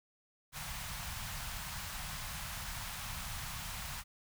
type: band-stop noise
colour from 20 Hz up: pink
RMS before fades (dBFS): -42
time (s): 0.52-4.04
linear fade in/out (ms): 50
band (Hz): 170 to 780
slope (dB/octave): 24
effects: none